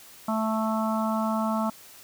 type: harmonic tone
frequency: 220 Hz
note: A3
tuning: in tune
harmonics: 1 / 3 / 4 / 5 / 6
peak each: -26 / -31 / -32 / -33 / -34 dBFS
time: 0.28-1.7 s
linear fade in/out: 5 ms
effects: white hiss -49 dBFS RMS until 2.03 s